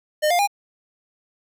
square tone with pitch steps, 608 / 702.5 / 811.6 Hz, D#5 / F5 / G#5, -40 / +10 / -40 cents, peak -17 dBFS, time 0.22-0.475 s, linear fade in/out 20 ms, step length 85 ms, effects none

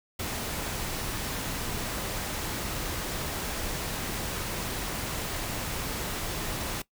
pink noise, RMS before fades -33 dBFS, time 0.19-6.82 s, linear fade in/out 5 ms, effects noise-tail reverb RT60 0.1 s tail -19 dB re dry

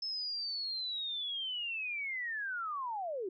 sine linear sweep, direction down, 5260 to 349.2 Hz, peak -35 dBFS, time 0.02-3.29 s, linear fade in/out 5 ms, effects none

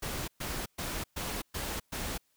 pink noise bursts, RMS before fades -36 dBFS, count 6, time 0.02-2.18 s, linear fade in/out 10 ms, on 260 ms, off 120 ms, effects white hiss -73 dBFS RMS until 2.36 s

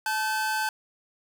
45% pulse tone pair together, 867 / 1537.3 Hz, A5 / G6, -26 / -34 cents, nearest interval minor seventh, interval 992 cents, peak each -28 dBFS, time 0.06-0.69 s, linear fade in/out 2 ms, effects none

